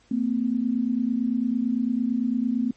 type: tone pair together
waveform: sine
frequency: 227 / 255.9 Hz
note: A#3 / C4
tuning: -46 / -38 cents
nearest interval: major second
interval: 208 cents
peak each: -24 / -24 dBFS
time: 0.11-2.71 s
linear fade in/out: 5 ms
effects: pink hiss -60 dBFS RMS until 2.76 s + MP3 32 kbps